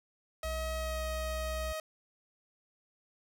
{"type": "tone with pitch glide", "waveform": "sawtooth", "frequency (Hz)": [636, 629.4], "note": ["D#5", "D#5"], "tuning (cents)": [38, 20], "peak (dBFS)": -32, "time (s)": [0.43, 1.8], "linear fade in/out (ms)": 2, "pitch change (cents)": -18, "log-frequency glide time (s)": [0.76, 1.02]}
{"type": "tone with vibrato", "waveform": "triangle", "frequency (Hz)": 61.74, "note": "B1", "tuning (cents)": 0, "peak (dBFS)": -34, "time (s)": [0.44, 1.73], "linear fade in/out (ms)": 10, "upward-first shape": "sine", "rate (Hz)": 15, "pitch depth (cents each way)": 10}
{"effects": []}